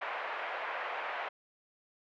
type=band-pass noise; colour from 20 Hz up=pink; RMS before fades=-38 dBFS; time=0.01-1.29 s; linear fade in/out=10 ms; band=600 to 2400 Hz; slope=24 dB/octave; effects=none